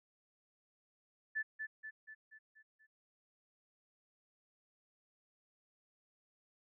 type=tone with echo; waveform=sine; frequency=1748 Hz; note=A6; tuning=12 cents flat; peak=-34 dBFS; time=1.35-1.43 s; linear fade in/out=20 ms; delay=240 ms; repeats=6; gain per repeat=-5 dB; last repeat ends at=2.87 s; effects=none